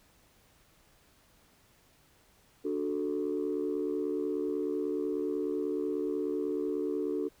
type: chord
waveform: sine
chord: D major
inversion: none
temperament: equal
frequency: 293.7 / 370 / 440 Hz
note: D4 / F#4 / A4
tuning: 0 / 0 / 0 cents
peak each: -33 dBFS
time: 2.64-7.29 s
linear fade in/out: 20 ms
effects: tanh soft clip ceiling -23 dBFS + pink hiss -64 dBFS RMS until 7.4 s